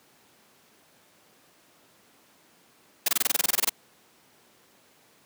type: noise bursts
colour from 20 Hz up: white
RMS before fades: -22 dBFS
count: 14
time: 3.06-3.695 s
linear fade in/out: 5 ms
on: 24 ms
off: 23 ms
effects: pink hiss -59 dBFS RMS until 5.25 s + high-pass 200 Hz 12 dB/octave